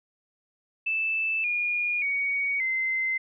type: tone with pitch steps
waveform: sine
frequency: 2637 / 2432 / 2243 / 2069 Hz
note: E7 / D#7 / C#7 / C7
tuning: 0 / -40 / +20 / -20 cents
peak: -24 dBFS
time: 0.86-3.18 s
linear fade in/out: 10 ms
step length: 580 ms
effects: none